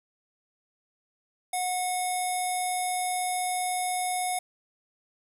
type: tone with low-pass filter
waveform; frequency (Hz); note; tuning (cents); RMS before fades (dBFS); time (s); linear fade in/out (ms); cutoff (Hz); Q
square; 729; F#5; -26; -29; 1.53-4.39; 5; 11000; 6.2
effects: 9-bit